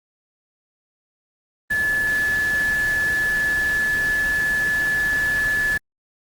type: tone in noise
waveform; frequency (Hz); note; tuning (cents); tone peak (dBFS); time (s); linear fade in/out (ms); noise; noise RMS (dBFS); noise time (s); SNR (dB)
sine; 1723; A6; -37; -18; 1.7-5.78; 10; pink; -33; 1.7-5.78; +12
effects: Opus 24 kbps